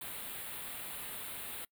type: band-stop noise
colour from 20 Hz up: white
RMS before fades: -43 dBFS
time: 0.01-1.65 s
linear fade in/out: 5 ms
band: 4000 to 8600 Hz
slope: 48 dB/octave
effects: noise-tail reverb RT60 0.1 s tail -24 dB re dry